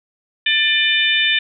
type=harmonic tone with a mistuned harmonic; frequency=599 Hz; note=D5; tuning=34 cents sharp; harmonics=3 / 4 / 5 / 6; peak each=-19 / -19 / -19 / -19 dBFS; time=0.46-1.39 s; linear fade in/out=5 ms; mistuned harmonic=3; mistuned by=-27 cents; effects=none